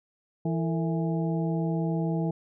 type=harmonic tone with a mistuned harmonic; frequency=164.81 Hz; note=E3; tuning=in tune; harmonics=1 / 2 / 3 / 4 / 5; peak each=-26 / -32 / -36 / -38 / -40 dBFS; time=0.45-2.31 s; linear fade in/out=5 ms; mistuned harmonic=3; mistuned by=-140 cents; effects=none